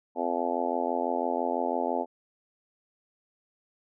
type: harmonic tone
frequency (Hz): 86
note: F2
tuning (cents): -26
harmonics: 3 / 4 / 5 / 6 / 7 / 8 / 9 / 10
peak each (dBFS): -34 / -36 / -35 / -35 / -34 / -33 / -36 / -33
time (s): 0.15-2.06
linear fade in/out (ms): 50
effects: none